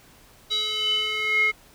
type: tone with band-pass filter sweep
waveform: square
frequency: 430 Hz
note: A4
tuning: 40 cents flat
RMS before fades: -24 dBFS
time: 0.5-1.52 s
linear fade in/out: 20 ms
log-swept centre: 4000 to 2000 Hz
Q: 8.6
effects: pink hiss -53 dBFS RMS until 1.74 s